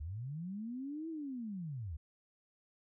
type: linear two-way sweep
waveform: sine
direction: up then down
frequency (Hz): 67.7 to 331.1 to 67.7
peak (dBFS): -39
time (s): 0-1.97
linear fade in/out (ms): 10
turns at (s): 1.09
effects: none